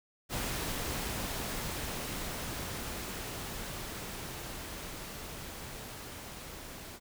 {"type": "noise with level ramp", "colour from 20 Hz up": "pink", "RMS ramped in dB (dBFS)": [-35, -46], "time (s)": [0.29, 7], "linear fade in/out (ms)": 50, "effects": []}